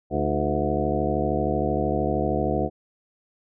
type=harmonic tone with a mistuned harmonic; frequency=73 Hz; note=D2; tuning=10 cents flat; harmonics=1 / 2 / 3 / 4 / 5 / 6 / 7 / 9 / 10; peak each=-30 / -30 / -30 / -30 / -30 / -30 / -30 / -30 / -30 dBFS; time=0.1-2.7 s; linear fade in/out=50 ms; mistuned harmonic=4; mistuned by=+77 cents; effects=none